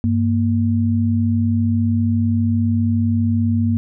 sine tone pair together, 98.14 / 233.1 Hz, G2 / A#3, +2 / 0 cents, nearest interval octave + minor third, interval 1498 cents, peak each -17 dBFS, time 0.04-3.77 s, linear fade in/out 0 ms, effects none

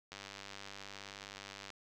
click train, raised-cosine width 0.2 ms, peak -29 dBFS, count 158, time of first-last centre 0.12-1.703 s, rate 99.2 Hz, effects none

